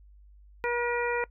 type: harmonic tone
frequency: 479.4 Hz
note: A#4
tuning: 48 cents sharp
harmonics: 1 / 2 / 3 / 4 / 5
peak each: -29 / -32 / -34 / -35 / -36 dBFS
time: 0.64-1.24 s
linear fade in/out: 0 ms
effects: noise-tail reverb RT60 0.1 s tail -22 dB re dry + added 50 Hz sine -51 dBFS peak until 1.3 s